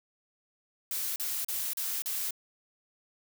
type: noise bursts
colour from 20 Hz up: blue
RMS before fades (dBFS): -33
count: 5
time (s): 0.91-2.308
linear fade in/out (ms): 2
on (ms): 250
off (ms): 37
effects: none